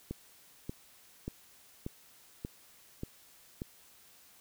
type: click train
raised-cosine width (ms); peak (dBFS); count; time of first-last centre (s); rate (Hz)
3; -24; 7; 0.11-3.619; 1.71
effects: white hiss -60 dBFS RMS until 4.4 s